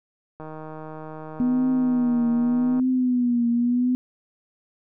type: click train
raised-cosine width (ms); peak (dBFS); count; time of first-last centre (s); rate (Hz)
1; -24; 375; 0.4-2.797; 156
type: tone with vibrato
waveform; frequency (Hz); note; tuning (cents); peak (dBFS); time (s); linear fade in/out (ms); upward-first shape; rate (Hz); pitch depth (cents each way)
sine; 246.2; B3; -5; -18; 1.4-3.95; 0; triangle; 0.84; 83
effects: none